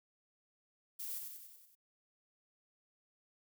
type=noise with echo; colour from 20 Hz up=violet; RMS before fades=-43 dBFS; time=0.99-1.19 s; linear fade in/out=10 ms; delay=94 ms; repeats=6; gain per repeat=-4 dB; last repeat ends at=1.754 s; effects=none